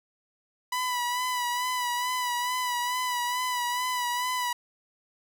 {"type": "tone with vibrato", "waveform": "sawtooth", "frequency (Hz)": 987.8, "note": "B5", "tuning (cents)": 0, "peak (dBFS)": -23, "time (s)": [0.72, 4.53], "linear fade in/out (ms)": 5, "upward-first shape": "sine", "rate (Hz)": 2.3, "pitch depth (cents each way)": 37, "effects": []}